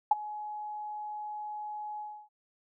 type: tone with ADSR envelope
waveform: sine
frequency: 843 Hz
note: G#5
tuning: 26 cents sharp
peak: -16 dBFS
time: 0.11-2.29 s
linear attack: 5 ms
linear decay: 22 ms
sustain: -20 dB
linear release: 300 ms
effects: none